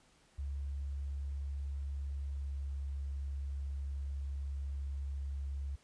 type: tone with pitch glide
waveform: sine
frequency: 69.8 to 69.36 Hz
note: C#2 to C#2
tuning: +13 to +2 cents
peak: -36 dBFS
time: 0.38-5.76 s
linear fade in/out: 10 ms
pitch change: -11 cents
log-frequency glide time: 2.27-2.56 s
effects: pink hiss -67 dBFS RMS until 5.83 s + resampled to 22050 Hz